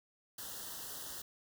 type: band-stop noise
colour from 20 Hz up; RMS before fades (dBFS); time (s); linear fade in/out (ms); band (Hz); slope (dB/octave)
white; -45; 0.38-1.22; 5; 1900 to 2800; 96
effects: none